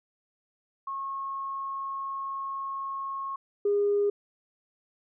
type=tone pair in turn; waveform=sine; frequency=1089 / 407.9 Hz; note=C#6 / G#4; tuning=-31 / -31 cents; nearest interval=octave + perfect fourth; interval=1700 cents; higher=first; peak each=-31 / -21 dBFS; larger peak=second; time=0.87-3.36 / 3.65-4.1 s; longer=first; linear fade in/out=5 ms; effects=tanh soft clip ceiling -17 dBFS